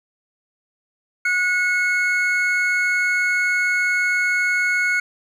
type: tone pair together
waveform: triangle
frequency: 1457.4 / 2189 Hz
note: F#6 / C#7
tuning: -27 / -22 cents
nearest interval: perfect fifth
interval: 705 cents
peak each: -18 dBFS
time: 1.25-5 s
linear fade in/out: 5 ms
effects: none